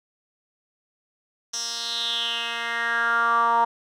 10% pulse tone with band-pass filter sweep, 233.1 Hz, A#3, in tune, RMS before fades -24 dBFS, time 1.53-3.65 s, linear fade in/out 10 ms, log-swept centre 5800 to 920 Hz, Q 5.3, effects none

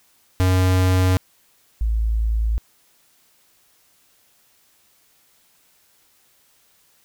square / sine tone pair in turn, 92.5 / 55.11 Hz, F#2 / A1, 0 / +3 cents, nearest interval major sixth, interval 897 cents, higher first, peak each -15 / -17 dBFS, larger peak first, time 0.4-1.17 / 1.81-2.58 s, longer neither, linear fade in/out 0 ms, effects white hiss -59 dBFS RMS until 7.04 s

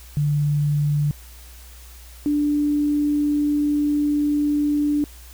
sine tone pair in turn, 146.83 / 293.7 Hz, D3 / D4, 0 / 0 cents, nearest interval octave, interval 1200 cents, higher second, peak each -17 dBFS, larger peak neither, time 0.17-1.11 / 2.26-5.04 s, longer second, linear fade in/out 0 ms, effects added 60 Hz sine -41 dBFS peak until 5.33 s + white hiss -47 dBFS RMS until 5.33 s

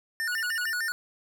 square tone with vibrato, 1622 Hz, G#6, 41 cents flat, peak -28 dBFS, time 0.2-0.92 s, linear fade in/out 0 ms, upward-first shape square, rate 6.6 Hz, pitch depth 180 cents each way
sine tone bursts, 2883 Hz, F#7, 46 cents flat, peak -37 dBFS, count 7, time 0.32-0.697 s, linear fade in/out 5 ms, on 29 ms, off 29 ms
effects none

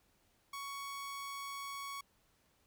sawtooth tone, 1115 Hz, C#6, 10 cents sharp, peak -38 dBFS, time 0.53-2.01 s, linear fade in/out 5 ms, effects pink hiss -73 dBFS RMS until 2.66 s

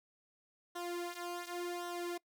sawtooth tone with flanger, 350 Hz, F4, 4 cents sharp, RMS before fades -41 dBFS, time 0.75-2.18 s, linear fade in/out 10 ms, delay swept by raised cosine 0.42 to 3.42 ms, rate 0.9 Hz, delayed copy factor -0.8, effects noise-tail reverb RT60 0.1 s tail -23 dB re dry

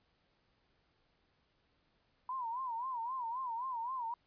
sine tone with vibrato, 979 Hz, B5, 15 cents flat, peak -36 dBFS, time 2.29-4.14 s, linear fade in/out 2 ms, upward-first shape sine, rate 3.8 Hz, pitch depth 140 cents each way, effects pink hiss -75 dBFS RMS until 4.26 s + resampled to 11025 Hz

